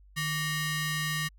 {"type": "ring-modulated tone", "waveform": "sawtooth", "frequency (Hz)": 1004, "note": "B5", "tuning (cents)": 28, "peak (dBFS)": -22, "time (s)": [0.16, 1.29], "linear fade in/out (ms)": 20, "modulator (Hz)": 850, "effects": ["added 49 Hz sine -53 dBFS peak until 1.38 s"]}